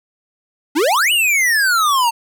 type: exponential two-way sweep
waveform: square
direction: up then down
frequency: 269.4 to 2976 to 898 Hz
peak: -13 dBFS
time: 0.75-2.11 s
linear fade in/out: 20 ms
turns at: 1.12 s
effects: none

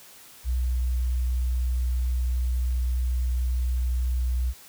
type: tone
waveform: sine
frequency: 62 Hz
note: B1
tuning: 7 cents sharp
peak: -22 dBFS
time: 0.44-4.54 s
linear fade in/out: 50 ms
effects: white hiss -49 dBFS RMS until 4.68 s

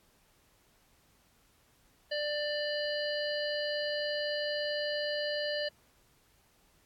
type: harmonic tone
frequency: 592 Hz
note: D5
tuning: 14 cents sharp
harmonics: 1 / 3 / 5 / 7 / 8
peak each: -33 / -38 / -40 / -41 / -42 dBFS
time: 2.11-5.69 s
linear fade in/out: 10 ms
effects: pink hiss -67 dBFS RMS until 6.85 s + AAC 64 kbps

